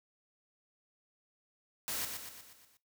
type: noise with echo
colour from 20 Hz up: white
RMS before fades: -37 dBFS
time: 1.88-2.05 s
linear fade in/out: 0 ms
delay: 120 ms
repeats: 6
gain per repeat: -5 dB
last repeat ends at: 2.77 s
effects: noise-tail reverb RT60 0.2 s tail -17 dB re dry